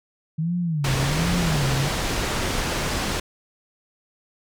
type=tone with vibrato; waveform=sine; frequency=153 Hz; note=D#3; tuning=29 cents flat; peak=-21 dBFS; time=0.38-1.89 s; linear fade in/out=10 ms; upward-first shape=sine; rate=1.3 Hz; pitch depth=250 cents each way
type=low-pass noise; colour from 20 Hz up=pink; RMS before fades=-25 dBFS; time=0.84-3.2 s; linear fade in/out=5 ms; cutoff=7400 Hz; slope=12 dB/octave
effects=none